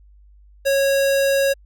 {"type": "tone", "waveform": "square", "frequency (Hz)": 550, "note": "C#5", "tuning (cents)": -14, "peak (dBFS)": -16, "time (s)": [0.65, 1.54], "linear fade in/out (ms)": 20, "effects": ["added 50 Hz sine -46 dBFS peak until 1.65 s"]}